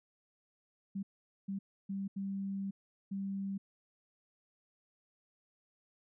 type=tone bursts at uneven times; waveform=sine; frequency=195.9 Hz; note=G3; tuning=1 cent flat; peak=-35 dBFS; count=5; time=0.95-1.03 / 1.48-1.59 / 1.89-2.08 / 2.16-2.71 / 3.11-3.58 s; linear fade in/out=10 ms; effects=none